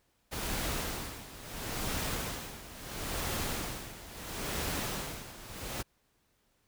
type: noise with tremolo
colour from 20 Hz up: pink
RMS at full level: -34 dBFS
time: 0.31-5.83 s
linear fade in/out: 20 ms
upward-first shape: sine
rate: 0.74 Hz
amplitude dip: 80%
effects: pink hiss -73 dBFS RMS until 6.67 s